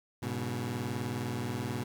20% pulse tone cluster, 102.2 / 122.4 / 141.2 Hz, G#2 / B2 / C#3, -27 / -15 / +32 cents, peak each -33 / -30 / -38 dBFS, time 0.22-1.84 s, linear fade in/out 10 ms, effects 11-bit

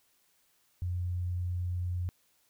sine tone, 89.1 Hz, F2, 35 cents sharp, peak -30 dBFS, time 0.82-2.09 s, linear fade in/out 0 ms, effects white hiss -70 dBFS RMS until 2.49 s

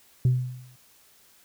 sine tone with exponential decay, 126.2 Hz, B2, 38 cents sharp, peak -13 dBFS, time 0.25-0.76 s, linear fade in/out 2 ms, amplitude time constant 110 ms, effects tanh soft clip ceiling -15 dBFS + white hiss -58 dBFS RMS until 1.44 s

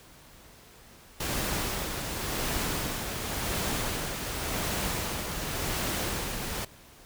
pink noise with tremolo, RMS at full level -30 dBFS, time 1.2-6.65 s, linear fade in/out 5 ms, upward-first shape sine, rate 0.91 Hz, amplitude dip 40%, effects pink hiss -53 dBFS RMS until 7.05 s

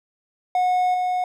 triangle tone with level steps, 729 Hz, F#5, 26 cents flat, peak -15 / -18 dBFS, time 0.55-1.24 s, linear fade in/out 2 ms, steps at 0.94 s, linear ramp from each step 2 ms, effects none

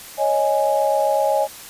sine chord, C# suspended second, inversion none, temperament equal, 554.4 / 622.3 / 830.6 Hz, C#5 / D#5 / G#5, 0 / 0 / 0 cents, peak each -20 dBFS, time 0.17-1.48 s, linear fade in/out 50 ms, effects white hiss -38 dBFS RMS until 1.69 s + resampled to 32000 Hz

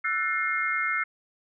sine chord, F# half-diminished seventh, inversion third, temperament just, 1332 / 1480 / 1776 / 2131 Hz, E6 / F#6 / A6 / C7, +18 / 0 / +16 / +31 cents, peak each -30 / -32 / -33 / -27 dBFS, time 0.04-1.04 s, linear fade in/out 10 ms, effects none

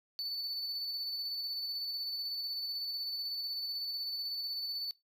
triangle tone with tremolo, 4489 Hz, C#8, 21 cents sharp, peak -33 dBFS, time 0.19-4.91 s, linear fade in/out 0 ms, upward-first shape square, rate 16 Hz, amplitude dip 25%, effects noise-tail reverb RT60 0.2 s tail -21 dB re dry

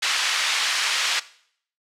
white band-pass noise, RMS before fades -23 dBFS, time 0.02-1.2 s, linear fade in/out 10 ms, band 1300 to 4200 Hz, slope 12 dB/octave, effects noise-tail reverb RT60 0.6 s tail -18 dB re dry + low-pass 10000 Hz 12 dB/octave

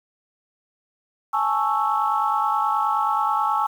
sine chord, A major seventh, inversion third, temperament equal, 830.6 / 880 / 1108.7 / 1318.5 Hz, G#5 / A5 / C#6 / E6, 0 / 0 / 0 / 0 cents, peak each -24 dBFS, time 1.33-3.67 s, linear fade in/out 10 ms, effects tanh soft clip ceiling -9 dBFS + 8-bit

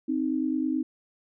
sine tone pair together, 261.6 / 311.1 Hz, C4 / D#4, 0 / 0 cents, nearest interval minor third, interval 300 cents, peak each -27 dBFS, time 0.08-0.83 s, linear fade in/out 10 ms, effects none

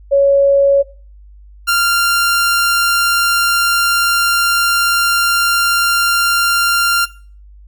sine / sawtooth tone pair in turn, 557 / 1389.4 Hz, C#5 / F6, +8 / -9 cents, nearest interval octave + major third, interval 1583 cents, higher second, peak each -7 dBFS, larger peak neither, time 0.11-0.83 / 1.67-7.06 s, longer second, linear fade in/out 20 ms, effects noise-tail reverb RT60 0.4 s tail -19 dB re dry + added 50 Hz sine -37 dBFS peak until 7.67 s

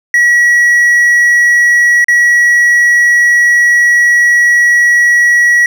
triangle tone with dropouts, 1924 Hz, B6, 46 cents flat, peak -3 dBFS, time 0.14-5.66 s, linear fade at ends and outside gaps 2 ms, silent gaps 2.044-2.083 s, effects none

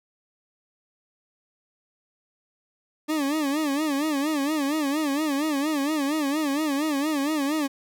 40% pulse tone with vibrato, 293.7 Hz, D4, in tune, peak -22 dBFS, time 3.08-7.68 s, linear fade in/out 20 ms, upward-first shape sine, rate 4.3 Hz, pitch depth 130 cents each way, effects none

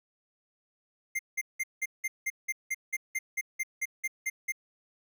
square tone bursts, 2100 Hz, C7, 6 cents sharp, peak -29 dBFS, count 16, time 1.15-4.522 s, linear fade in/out 10 ms, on 42 ms, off 180 ms, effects none

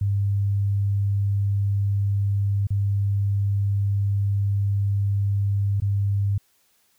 sine tone with dropouts, 100 Hz, G2, 35 cents sharp, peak -19 dBFS, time 0.01-6.38 s, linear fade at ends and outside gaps 5 ms, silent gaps 2.67-2.704 / 5.802-5.82 s, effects white hiss -64 dBFS RMS until 6.98 s

